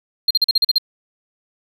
triangle tone bursts, 4200 Hz, C8, 6 cents sharp, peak -9 dBFS, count 8, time 0.28-0.783 s, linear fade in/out 5 ms, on 27 ms, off 41 ms, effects tanh soft clip ceiling -5 dBFS

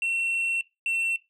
sine tone pair in turn, 2714 / 2703 Hz, E7 / E7, +50 / +43 cents, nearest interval unison, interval 7 cents, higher first, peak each -21 dBFS, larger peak neither, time 0.02-0.61 / 0.86-1.16 s, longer first, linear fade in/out 2 ms, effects noise-tail reverb RT60 0.2 s tail -19 dB re dry + tanh soft clip ceiling -23 dBFS

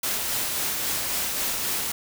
white noise with tremolo, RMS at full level -26 dBFS, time 0.03-1.92 s, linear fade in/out 5 ms, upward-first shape sine, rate 3.7 Hz, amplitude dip 25%, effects none

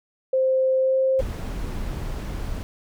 sine tone with pitch glide, 523.3 to 527.5 Hz, C5 to C5, 0 to +14 cents, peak -17 dBFS, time 0.33-1.21 s, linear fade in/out 5 ms, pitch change +14 cents, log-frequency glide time 0.79-0.97 s
brown noise, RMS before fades -29 dBFS, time 1.19-2.63 s, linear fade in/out 0 ms
effects none

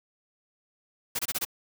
white noise bursts, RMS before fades -29 dBFS, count 5, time 1.15-1.451 s, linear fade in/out 10 ms, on 41 ms, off 24 ms, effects none

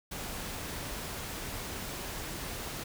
pink noise, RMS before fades -39 dBFS, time 0.11-2.84 s, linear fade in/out 10 ms, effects none

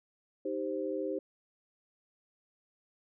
sine chord, C minor, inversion first, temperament equal, 311.1 / 392 / 523.3 Hz, Eb4 / G4 / C5, 0 / 0 / 0 cents, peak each -37 / -36 / -36 dBFS, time 0.45-1.19 s, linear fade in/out 5 ms, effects none

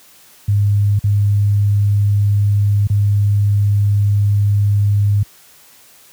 sine tone with dropouts, 102 Hz, G#2, 31 cents flat, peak -10 dBFS, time 0.48-5.23 s, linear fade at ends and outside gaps 5 ms, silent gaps 0.99-1.039 / 2.871-2.899 s, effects white hiss -46 dBFS RMS until 6.12 s + high-pass 60 Hz 12 dB/octave

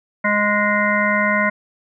harmonic tone, 207.7 Hz, G#3, in tune, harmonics 1 / 3 / 5 / 7 / 9 / 10, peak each -22 / -22 / -22 / -22 / -22 / -22 dBFS, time 0.24-1.5 s, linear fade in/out 10 ms, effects none

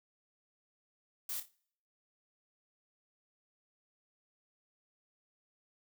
blue noise with echo, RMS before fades -39 dBFS, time 1.29-1.4 s, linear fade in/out 2 ms, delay 28 ms, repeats 4, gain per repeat -9 dB, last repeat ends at 1.512 s, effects noise-tail reverb RT60 0.6 s tail -24 dB re dry

